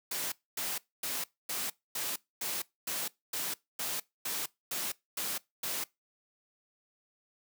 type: noise bursts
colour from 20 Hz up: white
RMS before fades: -35 dBFS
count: 13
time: 0.11-5.84 s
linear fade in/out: 5 ms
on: 210 ms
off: 250 ms
effects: noise-tail reverb RT60 0.2 s tail -22 dB re dry + high-pass 150 Hz 12 dB/octave